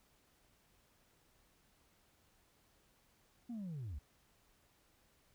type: linear sweep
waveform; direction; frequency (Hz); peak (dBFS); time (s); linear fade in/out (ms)
sine; down; 246.9 to 61.2; -39; 3.49-3.99; 10
effects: tanh soft clip ceiling -40 dBFS + pink hiss -72 dBFS RMS until 5.34 s